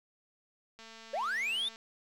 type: click train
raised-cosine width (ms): 0.2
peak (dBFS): -34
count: 219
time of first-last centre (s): 0.79-1.759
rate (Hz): 225
type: linear sweep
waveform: triangle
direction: up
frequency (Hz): 501 to 3678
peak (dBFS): -29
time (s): 1.13-1.69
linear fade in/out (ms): 10
effects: none